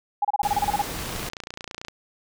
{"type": "tone bursts", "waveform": "sine", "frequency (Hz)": 821, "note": "G#5", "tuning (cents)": -20, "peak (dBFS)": -18, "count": 11, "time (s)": [0.22, 0.818], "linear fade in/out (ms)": 5, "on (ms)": 28, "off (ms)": 29}
{"type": "noise", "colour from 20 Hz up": "pink", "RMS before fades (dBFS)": -32, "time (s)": [0.43, 1.29], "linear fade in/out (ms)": 2}
{"type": "click train", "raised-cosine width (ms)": 0.2, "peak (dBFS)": -17, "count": 27, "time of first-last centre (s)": [0.99, 1.883], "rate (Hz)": 29.1}
{"effects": []}